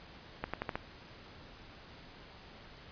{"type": "accelerating click train", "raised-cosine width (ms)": 0.5, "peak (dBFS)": -19, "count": 5, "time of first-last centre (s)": [0.44, 0.755], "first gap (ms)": 96, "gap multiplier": 0.87, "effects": ["pink hiss -53 dBFS RMS until 2.91 s", "resampled to 11025 Hz"]}